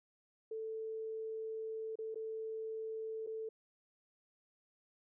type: tone with dropouts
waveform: sine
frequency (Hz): 442.1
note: A4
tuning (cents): +8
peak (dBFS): -39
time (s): 0.51-3.49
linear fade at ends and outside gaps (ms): 5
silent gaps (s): 1.956-1.987 / 2.145-2.156 / 3.265-3.271
effects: none